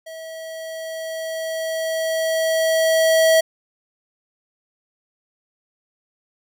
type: tone with level ramp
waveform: square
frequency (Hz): 646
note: E5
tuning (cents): -35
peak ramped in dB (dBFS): -34 to -12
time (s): 0.06-3.41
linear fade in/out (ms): 10
effects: none